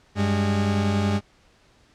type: tone pair together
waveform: 40% pulse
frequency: 96.9 / 204.5 Hz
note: G2 / G#3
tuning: -20 / -26 cents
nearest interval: octave + minor second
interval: 1294 cents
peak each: -22 dBFS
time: 0.15-1.21 s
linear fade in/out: 50 ms
effects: pink hiss -58 dBFS RMS until 1.94 s + low-pass 6000 Hz 12 dB/octave